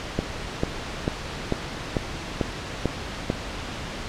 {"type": "click train", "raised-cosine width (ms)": 2, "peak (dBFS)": -8, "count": 8, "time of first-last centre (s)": [0.19, 3.301], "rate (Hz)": 2.25, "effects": ["pink hiss -33 dBFS RMS until 4.08 s", "low-pass 5000 Hz 12 dB/octave"]}